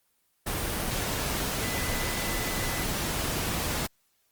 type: tone in noise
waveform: sine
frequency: 2002 Hz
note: B6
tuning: 23 cents sharp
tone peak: -38 dBFS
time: 1.62-2.85 s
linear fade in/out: 10 ms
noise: pink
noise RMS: -30 dBFS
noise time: 0.46-3.87 s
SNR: -11 dB
effects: white hiss -71 dBFS RMS until 4.31 s + Opus 24 kbps